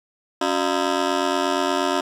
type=ring-modulated tone; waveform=15% pulse; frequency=324.3 Hz; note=E4; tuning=28 cents flat; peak=-10 dBFS; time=0.41-2.01 s; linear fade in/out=5 ms; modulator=44.2 Hz; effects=low-pass 7000 Hz 12 dB/octave + 8-bit